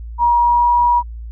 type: tone with pitch glide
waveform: sine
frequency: 953 to 961.8 Hz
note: A#5 to B5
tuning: +38 to -46 cents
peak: -10 dBFS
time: 0.18-1.03 s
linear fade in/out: 50 ms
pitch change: +16 cents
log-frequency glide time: 0.36-0.76 s
effects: added 57 Hz sine -27 dBFS peak until 1.31 s